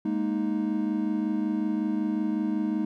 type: chord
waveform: triangle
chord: Ab suspended second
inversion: none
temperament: equal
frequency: 207.7 / 233.1 / 311.1 Hz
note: Ab3 / Bb3 / Eb4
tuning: 0 / 0 / 0 cents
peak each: -27 / -29 / -26 dBFS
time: 0.05-2.85 s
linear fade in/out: 5 ms
effects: none